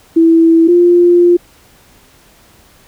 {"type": "tone pair in turn", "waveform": "sine", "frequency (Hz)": [329.1, 349.7], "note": ["E4", "F4"], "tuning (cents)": [-3, 2], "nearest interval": "minor second", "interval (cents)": 105, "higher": "second", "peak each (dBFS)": -4, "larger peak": "neither", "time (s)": [[0.16, 0.68], [0.68, 1.37]], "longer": "second", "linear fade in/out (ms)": 10, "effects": ["pink hiss -46 dBFS RMS until 2.87 s"]}